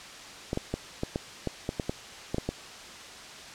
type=clicks; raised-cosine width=2 ms; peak=-15 dBFS; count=12; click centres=0.531 / 0.574 / 0.74 / 1.034 / 1.159 / 1.473 / 1.691 / 1.798 / 1.895 / 2.345 / 2.383 / 2.49 s; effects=white hiss -44 dBFS RMS until 3.54 s + low-pass 6000 Hz 12 dB/octave